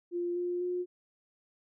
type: tone with pitch steps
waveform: sine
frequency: 349.2 / 353.7 / 358.2 Hz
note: F4 / F4 / F4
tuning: 0 / +22 / +44 cents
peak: -30 dBFS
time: 0.11-0.86 s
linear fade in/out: 50 ms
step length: 250 ms
effects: none